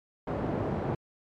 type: band-pass noise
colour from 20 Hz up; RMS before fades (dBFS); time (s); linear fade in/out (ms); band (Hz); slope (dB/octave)
pink; -31; 0.27-0.95; 5; 100 to 750; 12
effects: MP3 96 kbps